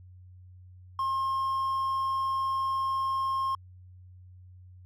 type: tone with hard clipping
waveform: triangle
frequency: 1069 Hz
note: C6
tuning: 37 cents sharp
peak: -27 dBFS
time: 0.99-3.55 s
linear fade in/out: 2 ms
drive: 5 dB
effects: added 91 Hz sine -48 dBFS peak until 4.85 s